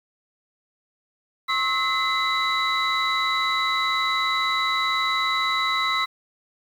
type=tone cluster; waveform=sine; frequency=1078 / 1297 / 2042 / 3923 Hz; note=C#6 / E6 / C7 / B7; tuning=-49 / -28 / -43 / -12 cents; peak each=-25 dBFS; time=1.48-6.06 s; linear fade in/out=20 ms; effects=tanh soft clip ceiling -14 dBFS + 8-bit